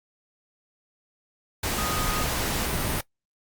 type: tone in noise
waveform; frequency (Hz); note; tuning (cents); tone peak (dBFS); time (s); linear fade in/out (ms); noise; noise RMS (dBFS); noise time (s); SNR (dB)
sine; 1244.5; D#6; 0; -31; 1.78-2.24; 5; pink; -27; 1.63-3.01; -7
effects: noise-tail reverb RT60 0.1 s tail -19 dB re dry + Opus 48 kbps